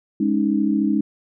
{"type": "chord", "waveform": "sine", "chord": "Ab suspended fourth", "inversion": "none", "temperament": "equal", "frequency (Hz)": [207.7, 277.2, 311.1], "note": ["Ab3", "Db4", "Eb4"], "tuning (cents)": [0, 0, 0], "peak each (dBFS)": [-20, -22, -21], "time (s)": [0.2, 1.01], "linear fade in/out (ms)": 5, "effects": []}